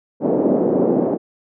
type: band-pass noise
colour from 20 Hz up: white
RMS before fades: -17 dBFS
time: 0.2-1.18 s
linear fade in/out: 50 ms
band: 190 to 500 Hz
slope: 24 dB/octave
effects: none